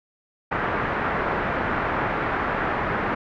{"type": "low-pass noise", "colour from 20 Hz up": "white", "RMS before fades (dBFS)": -25, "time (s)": [0.51, 3.15], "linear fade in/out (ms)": 10, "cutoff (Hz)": 1700, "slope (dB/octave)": 24, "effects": []}